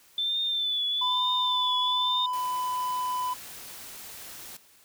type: tone with vibrato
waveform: sine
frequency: 3524 Hz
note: A7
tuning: 2 cents sharp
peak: -25 dBFS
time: 0.18-2.26 s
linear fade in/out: 2 ms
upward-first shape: triangle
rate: 1.1 Hz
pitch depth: 63 cents each way
type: tone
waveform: triangle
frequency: 1001 Hz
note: B5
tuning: 23 cents sharp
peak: -25 dBFS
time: 1.01-3.34 s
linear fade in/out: 10 ms
type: noise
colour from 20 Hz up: white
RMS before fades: -43 dBFS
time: 2.33-4.57 s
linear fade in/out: 5 ms
effects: white hiss -58 dBFS RMS until 4.84 s